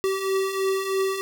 square beating tone pair, 382.9 / 386 Hz, G4 / G4, -41 / -27 cents, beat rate 3.1 Hz, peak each -30 / -24 dBFS, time 0.04-1.21 s, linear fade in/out 0 ms, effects none

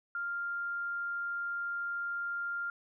sine tone, 1396.9 Hz, F6, in tune, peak -33 dBFS, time 0.15-2.7 s, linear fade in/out 2 ms, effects none

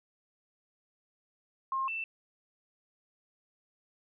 sine tone pair in turn, 1066 / 2666 Hz, C6 / E7, +32 / +19 cents, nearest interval octave + major third, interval 1587 cents, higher second, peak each -29 / -33 dBFS, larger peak first, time 1.72-1.88 / 1.88-2.04 s, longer neither, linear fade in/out 2 ms, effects none

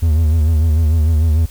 triangle tone with vibrato, 79.2 Hz, D#2, 31 cents sharp, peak -8 dBFS, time 0.02-1.46 s, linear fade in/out 10 ms, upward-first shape sine, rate 6.7 Hz, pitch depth 85 cents each way, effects added 50 Hz sine -37 dBFS peak until 1.5 s + white hiss -43 dBFS RMS until 1.5 s

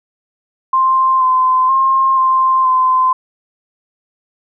sine tone with pitch steps, 1049 / 1030 / 1065 / 1048 / 1031 Hz, C6 / C6 / C6 / C6 / C6, +4 / -28 / +30 / +2 / -26 cents, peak -9 dBFS, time 0.73-3.13 s, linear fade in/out 5 ms, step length 480 ms, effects none

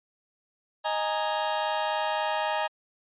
sawtooth chord, D# suspended fourth, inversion none, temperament just, 622.3 / 829.7 / 933.4 Hz, D#5 / G#5 / A#5, 0 / -2 / +2 cents, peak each -26 dBFS, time 0.84-2.68 s, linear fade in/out 20 ms, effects resampled to 8000 Hz

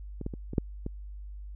clicks, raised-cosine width 3 ms, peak -23 / -20 / -24 / -23 / -11 / -21 dBFS, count 6, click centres 0.213 / 0.264 / 0.338 / 0.534 / 0.582 / 0.864 s, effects added 50 Hz sine -39 dBFS peak until 1.55 s

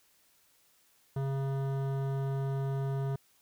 sine tone with hard clipping, 136.2 Hz, C#3, 30 cents flat, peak -32 dBFS, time 1.16-3.16 s, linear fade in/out 5 ms, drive 15 dB, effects white hiss -67 dBFS RMS until 3.41 s

